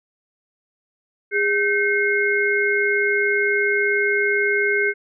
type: tone cluster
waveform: sine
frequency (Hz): 408.6 / 1545 / 2153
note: G#4 / G6 / C7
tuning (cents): -28 / -26 / +49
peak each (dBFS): -21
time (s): 1.31-4.94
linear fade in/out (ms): 50
effects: none